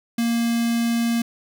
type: tone with notch filter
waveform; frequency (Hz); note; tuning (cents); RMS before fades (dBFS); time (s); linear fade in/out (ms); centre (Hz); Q
square; 233.1; A#3; 0; -21; 0.18-1.22; 5; 900; 0.81
effects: none